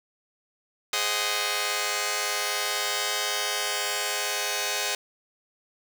5% pulse chord, Ab dominant seventh, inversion none, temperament just, 415.3 / 519.1 / 623 / 747.5 Hz, Ab4 / C5 / Eb5 / Gb5, 0 / -14 / +2 / +17 cents, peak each -20 dBFS, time 0.93-4.95 s, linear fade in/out 2 ms, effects none

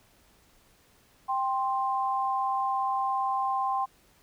sine tone pair together, 787 / 1049.6 Hz, G5 / C6, +7 / +5 cents, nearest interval perfect fourth, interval 498 cents, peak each -28 dBFS, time 1.28-3.86 s, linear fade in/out 20 ms, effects pink hiss -62 dBFS RMS until 4.22 s

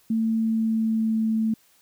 sine tone with pitch glide, 223.8 to 221.2 Hz, A3 to A3, +30 to +9 cents, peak -20 dBFS, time 0.1-1.54 s, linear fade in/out 5 ms, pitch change -21 cents, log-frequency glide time 0.35-1.24 s, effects white hiss -60 dBFS RMS until 1.81 s

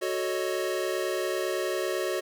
square chord, D# half-diminished seventh, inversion first, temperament equal, 370 / 440 / 554.4 / 622.3 Hz, F#4 / A4 / C#5 / D#5, 0 / 0 / 0 / 0 cents, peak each -31 / -36 / -34 / -35 dBFS, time 0.01-2.21 s, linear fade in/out 20 ms, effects none

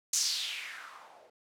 violet noise with low-pass filter sweep, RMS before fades -36 dBFS, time 0.13-1.3 s, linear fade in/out 5 ms, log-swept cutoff 6800 to 510 Hz, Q 3.7, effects none

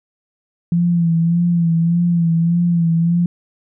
sine tone with vibrato, 169.4 Hz, E3, 48 cents sharp, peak -12 dBFS, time 0.72-3.26 s, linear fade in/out 2 ms, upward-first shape sine, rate 1.7 Hz, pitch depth 45 cents each way, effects none

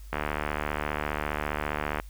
click train, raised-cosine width 0.5 ms, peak -13 dBFS, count 141, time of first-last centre 0.13-1.999 s, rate 74.9 Hz, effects added 50 Hz sine -41 dBFS peak until 2.09 s + white hiss -58 dBFS RMS until 2.09 s

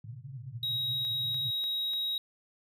pink band-pass noise, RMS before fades -43 dBFS, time 0.04-1.51 s, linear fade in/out 5 ms, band 110 to 140 Hz, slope 96 dB/octave
triangle tone, 3810 Hz, A#7, 37 cents sharp, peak -28 dBFS, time 0.63-2.18 s, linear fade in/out 2 ms
click train, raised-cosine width 0.2 ms, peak -32 dBFS, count 4, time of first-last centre 1.05-1.935 s, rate 3.39 Hz
effects none

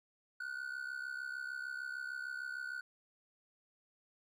triangle ring-modulated tone, 1480 Hz, F#6, in tune, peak -35 dBFS, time 0.4-2.81 s, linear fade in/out 5 ms, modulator 33.3 Hz, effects none

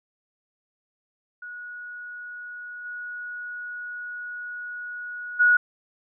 sine tone with level steps, 1458 Hz, F#6, 26 cents flat, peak -35 / -32 / -14 dBFS, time 1.42-5.57 s, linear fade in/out 5 ms, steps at 2.84 / 5.39 s, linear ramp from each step 20 ms, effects none

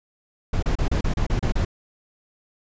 brown noise bursts, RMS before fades -21 dBFS, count 9, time 0.53-1.65 s, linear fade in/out 5 ms, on 96 ms, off 32 ms, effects resampled to 16000 Hz

